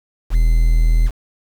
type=tone with quantisation; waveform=triangle; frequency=40.59 Hz; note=E1; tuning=26 cents flat; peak=-8 dBFS; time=0.3-1.11 s; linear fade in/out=50 ms; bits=6; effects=none